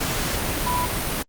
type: tone in noise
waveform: sine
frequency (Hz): 987.8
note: B5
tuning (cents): 0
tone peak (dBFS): -22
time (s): 0.66-0.86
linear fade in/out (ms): 10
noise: pink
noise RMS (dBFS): -25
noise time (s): 0-1.23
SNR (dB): 0
effects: Opus 48 kbps